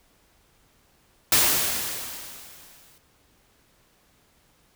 white noise with exponential decay, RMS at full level -17 dBFS, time 1.32-2.98 s, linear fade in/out 2 ms, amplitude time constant 360 ms, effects pink hiss -62 dBFS RMS until 4.75 s

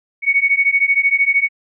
sine beating tone pair, 2221 / 2234 Hz, C#7 / C#7, +3 / +13 cents, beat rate 13 Hz, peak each -15 dBFS, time 0.22-1.49 s, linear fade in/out 50 ms, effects none

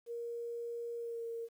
sine tone with pitch glide, 470 to 461.7 Hz, A#4 to A#4, +14 to -17 cents, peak -38 dBFS, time 0.06-1.49 s, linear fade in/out 50 ms, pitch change -31 cents, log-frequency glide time 0.96-1.25 s, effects 11-bit

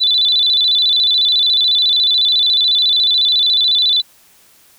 sine tone with vibrato, 3729 Hz, A#7, in tune, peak -10 dBFS, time 0-4.02 s, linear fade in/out 20 ms, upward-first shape square, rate 14 Hz, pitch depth 110 cents each way, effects white hiss -49 dBFS RMS until 4.78 s

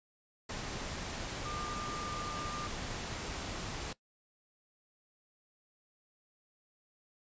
sine tone in noise, 1200 Hz, D6, 37 cents sharp, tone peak -40 dBFS, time 1.45-2.67 s, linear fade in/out 5 ms, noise pink, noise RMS -40 dBFS, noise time 0.49-3.93 s, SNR -3 dB, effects noise-tail reverb RT60 0.1 s tail -19 dB re dry + resampled to 16000 Hz

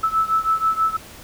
sine beating tone pair, 1308 / 1314.2 Hz, E6 / E6, -14 / -6 cents, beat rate 6.2 Hz, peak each -19 / -21 dBFS, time 0.03-0.97 s, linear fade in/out 10 ms, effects pink hiss -41 dBFS RMS until 1.23 s

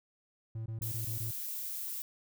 triangle tone bursts, 111.8 Hz, A2, 28 cents sharp, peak -34 dBFS, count 6, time 0.55-1.31 s, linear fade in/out 5 ms, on 110 ms, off 20 ms
violet noise, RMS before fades -39 dBFS, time 0.82-2.02 s, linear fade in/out 0 ms
effects none

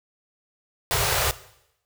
pink band-stop noise, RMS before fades -22 dBFS, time 0.91-1.31 s, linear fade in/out 0 ms, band 140 to 400 Hz, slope 48 dB/octave, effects noise-tail reverb RT60 0.8 s tail -17 dB re dry + high-pass 60 Hz 12 dB/octave

